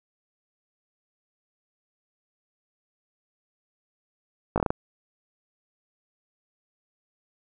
slowing click train, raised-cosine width 1 ms, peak -9 dBFS, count 6, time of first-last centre 4.56-4.705 s, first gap 18 ms, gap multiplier 1.24, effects none

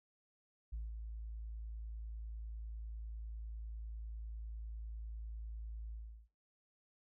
sine tone with ADSR envelope, 55 Hz, A1, in tune, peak -37 dBFS, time 0.72-6.28 s, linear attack 14 ms, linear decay 180 ms, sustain -5 dB, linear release 360 ms, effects noise-tail reverb RT60 0.3 s tail -20 dB re dry + tanh soft clip ceiling -37 dBFS

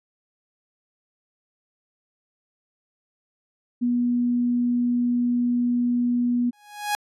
sine tone, 242.7 Hz, B3, 30 cents flat, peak -19 dBFS, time 3.81-6.51 s, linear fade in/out 20 ms
sawtooth tone with exponential growth, 830.6 Hz, G#5, in tune, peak -16 dBFS, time 6.53-6.95 s, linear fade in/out 0 ms, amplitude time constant 90 ms
effects resampled to 32000 Hz

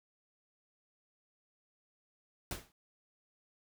pink noise with exponential decay, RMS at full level -36 dBFS, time 2.51-2.72 s, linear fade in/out 1 ms, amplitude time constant 45 ms, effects none

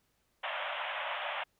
pink band-pass noise, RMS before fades -37 dBFS, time 0.43-1.44 s, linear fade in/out 10 ms, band 560 to 3400 Hz, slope 96 dB/octave, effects pink hiss -75 dBFS RMS until 1.59 s

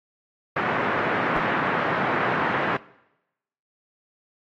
white band-pass noise, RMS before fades -24 dBFS, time 0.56-2.77 s, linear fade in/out 5 ms, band 120 to 1800 Hz, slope 24 dB/octave
brown noise with exponential decay, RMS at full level -33 dBFS, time 1.36-1.46 s, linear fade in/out 2 ms, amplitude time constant 20 ms
effects noise-tail reverb RT60 0.9 s tail -21 dB re dry + AAC 48 kbps

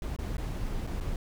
brown noise with dropouts, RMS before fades -33 dBFS, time 0.02-1.16 s, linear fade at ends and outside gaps 2 ms, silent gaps 0.164-0.187 / 0.369-0.38 / 0.868-0.872 / 1.002-1.008 s, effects none

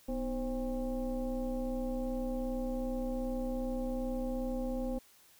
sine tone with frequency modulation, 247.7 Hz, B3, 5 cents sharp, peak -32 dBFS, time 0.08-4.99 s, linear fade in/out 10 ms, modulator 279 Hz, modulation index 1.2, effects white hiss -62 dBFS RMS until 5.39 s

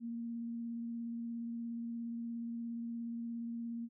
sine tone with vibrato, 233.1 Hz, A#3, in tune, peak -38 dBFS, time 0-3.89 s, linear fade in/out 50 ms, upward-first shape sine, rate 17 Hz, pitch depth 12 cents each way, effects none

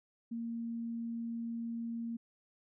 sine tone, 231.6 Hz, A#3, 11 cents flat, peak -36 dBFS, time 0.31-2.17 s, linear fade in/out 10 ms, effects none

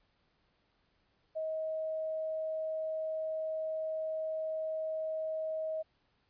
sine tone, 633 Hz, D#5, 30 cents sharp, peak -33 dBFS, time 1.35-5.83 s, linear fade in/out 20 ms, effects pink hiss -74 dBFS RMS until 6.29 s + resampled to 11025 Hz

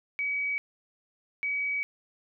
sine tone bursts at uneven times, 2272 Hz, C#7, 42 cents sharp, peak -27 dBFS, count 2, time 0.19-0.58 / 1.43-1.83 s, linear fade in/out 0 ms, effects none

